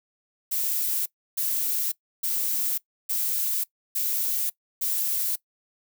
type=noise bursts; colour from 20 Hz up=violet; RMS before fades=-26 dBFS; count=6; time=0.51-5.36 s; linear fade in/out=10 ms; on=550 ms; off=310 ms; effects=noise-tail reverb RT60 0.1 s tail -21 dB re dry